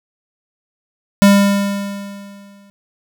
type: tone with exponential decay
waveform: square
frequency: 200 Hz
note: G3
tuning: 35 cents sharp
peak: -5 dBFS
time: 1.22-2.7 s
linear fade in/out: 0 ms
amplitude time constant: 320 ms
effects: none